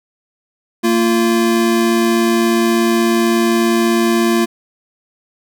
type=tone pair together; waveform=square; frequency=228.9 / 345.4 Hz; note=A#3 / F4; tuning=-31 / -19 cents; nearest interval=perfect fifth; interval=712 cents; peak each=-15 dBFS; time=0.83-4.46 s; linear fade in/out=20 ms; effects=none